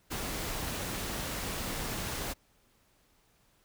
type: noise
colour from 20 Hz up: pink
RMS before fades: -36 dBFS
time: 0.1-2.34 s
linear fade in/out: 20 ms
effects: pink hiss -68 dBFS RMS until 3.64 s